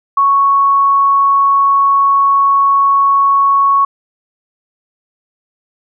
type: tone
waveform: sine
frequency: 1108.7 Hz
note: C#6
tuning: in tune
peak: -7 dBFS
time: 0.17-3.85 s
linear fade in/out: 5 ms
effects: none